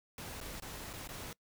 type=noise with dropouts; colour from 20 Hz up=pink; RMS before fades=-45 dBFS; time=0.18-1.33 s; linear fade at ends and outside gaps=2 ms; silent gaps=0.404-0.411 / 0.6-0.621 / 0.931-0.935 / 1.075-1.089 s; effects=noise-tail reverb RT60 0.1 s tail -23 dB re dry